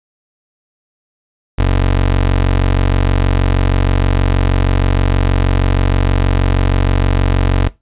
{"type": "tone", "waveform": "25% pulse", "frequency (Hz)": 46.33, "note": "F#1", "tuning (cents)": 3, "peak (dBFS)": -6, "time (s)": [1.58, 7.69], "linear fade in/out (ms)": 10, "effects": ["noise-tail reverb RT60 0.2 s tail -19 dB re dry", "resampled to 8000 Hz"]}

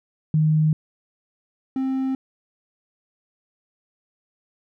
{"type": "tone pair in turn", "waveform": ["sine", "triangle"], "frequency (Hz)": [155.2, 264.3], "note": ["D#3", "C4"], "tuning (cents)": [-4, 18], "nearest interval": "major sixth", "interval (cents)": 922, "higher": "second", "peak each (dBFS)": [-15, -19], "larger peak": "first", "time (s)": [[0.34, 0.73], [1.76, 2.15]], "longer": "neither", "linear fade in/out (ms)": 2, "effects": []}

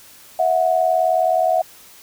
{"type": "tone pair together", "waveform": "sine", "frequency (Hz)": [650.4, 730], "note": ["E5", "F#5"], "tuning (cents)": [-23, -24], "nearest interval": "major second", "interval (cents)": 199, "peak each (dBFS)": -17, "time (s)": [0.39, 1.62], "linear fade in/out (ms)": 5, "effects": ["white hiss -45 dBFS RMS until 2.02 s"]}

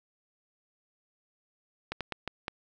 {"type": "slowing click train", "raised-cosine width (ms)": 0.3, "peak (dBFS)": -17, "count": 5, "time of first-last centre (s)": [1.92, 2.481], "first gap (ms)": 87, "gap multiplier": 1.33, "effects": []}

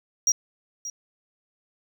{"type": "tone with echo", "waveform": "triangle", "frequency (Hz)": 5710, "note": "F8", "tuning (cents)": 37, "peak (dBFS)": -16, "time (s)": [0.27, 0.32], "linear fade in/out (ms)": 2, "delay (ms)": 580, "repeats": 1, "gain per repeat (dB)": -14, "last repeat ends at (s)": 0.9, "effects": []}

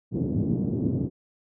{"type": "band-pass noise", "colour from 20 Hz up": "pink", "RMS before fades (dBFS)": -26, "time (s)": [0.11, 1.1], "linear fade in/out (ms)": 50, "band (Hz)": [100, 350], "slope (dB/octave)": 24, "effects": []}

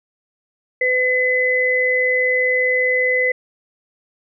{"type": "tone pair together", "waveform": "sine", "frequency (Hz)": [505, 2020], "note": ["B4", "B6"], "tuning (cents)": [39, 39], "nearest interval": "2 octaves", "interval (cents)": 2400, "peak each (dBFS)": [-19, -16], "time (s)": [0.81, 3.32], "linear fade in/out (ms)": 5, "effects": []}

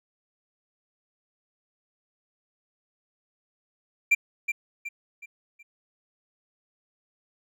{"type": "tone with echo", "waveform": "triangle", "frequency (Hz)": 2365, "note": "D7", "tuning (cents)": 12, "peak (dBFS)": -14, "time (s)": [4.11, 4.15], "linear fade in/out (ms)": 10, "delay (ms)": 370, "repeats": 4, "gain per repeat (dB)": -8, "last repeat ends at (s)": 5.63, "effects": []}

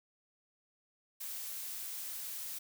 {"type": "noise", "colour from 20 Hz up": "blue", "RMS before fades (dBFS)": -42, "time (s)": [1.2, 2.59], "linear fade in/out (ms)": 10, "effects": []}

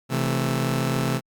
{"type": "chord", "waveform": "sawtooth", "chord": "A minor", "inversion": "first", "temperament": "just", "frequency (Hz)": [132, 165, 220], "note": ["C3", "E3", "A3"], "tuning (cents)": [16, 2, 0], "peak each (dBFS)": [-20, -25, -24], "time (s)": [0.09, 1.21], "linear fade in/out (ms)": 50, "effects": ["Opus 48 kbps"]}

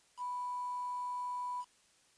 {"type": "tone with quantisation", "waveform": "sine", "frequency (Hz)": 987.8, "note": "B5", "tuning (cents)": 0, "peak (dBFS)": -36, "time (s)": [0.17, 1.65], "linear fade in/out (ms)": 50, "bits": 9, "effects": ["white hiss -68 dBFS RMS until 2.17 s", "resampled to 22050 Hz"]}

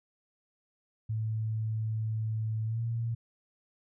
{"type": "tone with pitch glide", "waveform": "sine", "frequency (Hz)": [110, 115.6], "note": ["A2", "A#2"], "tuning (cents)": [0, -14], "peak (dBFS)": -29, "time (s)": [1.09, 3.15], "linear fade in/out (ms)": 10, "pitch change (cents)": 86, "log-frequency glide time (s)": [2.65, 2.81], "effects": []}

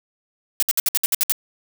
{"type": "noise bursts", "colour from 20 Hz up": "blue", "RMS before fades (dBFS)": -18, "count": 9, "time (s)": [0.6, 1.321], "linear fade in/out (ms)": 0, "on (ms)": 25, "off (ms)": 62, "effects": []}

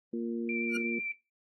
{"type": "harmonic tone", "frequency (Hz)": 116.54, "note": "A#2", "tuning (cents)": 0, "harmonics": [2, 3, 4], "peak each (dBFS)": [-33, -36, -42], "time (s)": [0.13, 0.99], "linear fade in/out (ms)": 5}
{"type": "tone with vibrato", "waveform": "sine", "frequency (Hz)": 2349, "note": "D7", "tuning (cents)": 0, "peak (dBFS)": -33, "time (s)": [0.49, 1.12], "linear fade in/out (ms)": 2, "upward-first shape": "triangle", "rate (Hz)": 8, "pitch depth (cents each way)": 19}
{"type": "tone with exponential growth", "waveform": "40% pulse", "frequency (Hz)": 1429, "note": "F6", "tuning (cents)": 39, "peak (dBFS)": -33, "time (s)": [0.68, 0.77], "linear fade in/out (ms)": 5, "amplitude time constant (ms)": 18}
{"effects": ["noise-tail reverb RT60 0.3 s tail -21 dB re dry", "AAC 32 kbps"]}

